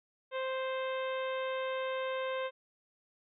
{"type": "harmonic tone", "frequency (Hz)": 523.3, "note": "C5", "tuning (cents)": 0, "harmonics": [1, 2, 3, 4, 5, 6, 7], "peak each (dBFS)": [-34, -40, -44, -46, -48, -50, -51], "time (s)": [0.31, 2.51], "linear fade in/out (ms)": 50, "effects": []}